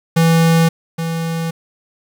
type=tone pair in turn; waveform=square; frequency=164.81 / 164.81 Hz; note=E3 / E3; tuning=0 / 0 cents; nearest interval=unison; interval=0 cents; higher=neither; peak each=-10 / -19 dBFS; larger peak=first; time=0.16-0.69 / 0.98-1.51 s; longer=neither; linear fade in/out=10 ms; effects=7-bit